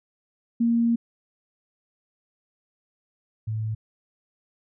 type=tone pair in turn; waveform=sine; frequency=233.1 / 109.5 Hz; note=A#3 / A2; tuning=0 / -8 cents; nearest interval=octave + minor second; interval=1308 cents; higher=first; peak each=-18 / -25 dBFS; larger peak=first; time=0.6-0.96 / 3.47-3.75 s; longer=first; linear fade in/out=10 ms; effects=none